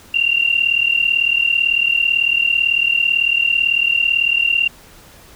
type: tone pair together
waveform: sine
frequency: 2751 / 2789 Hz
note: F7 / F7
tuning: -27 / -3 cents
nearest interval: unison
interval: 24 cents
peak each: -16 dBFS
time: 0.14-4.68 s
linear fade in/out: 5 ms
effects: pink hiss -44 dBFS RMS until 5.35 s